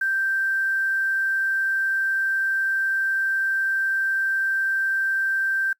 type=tone with quantisation; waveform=sine; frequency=1568 Hz; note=G6; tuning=in tune; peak=-20 dBFS; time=0.01-5.73 s; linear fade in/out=5 ms; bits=8; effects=noise-tail reverb RT60 0.1 s tail -24 dB re dry